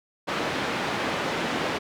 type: band-pass noise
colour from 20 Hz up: pink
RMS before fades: -28 dBFS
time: 0.27-1.79 s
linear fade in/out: 20 ms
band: 220 to 3100 Hz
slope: 12 dB/octave
effects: none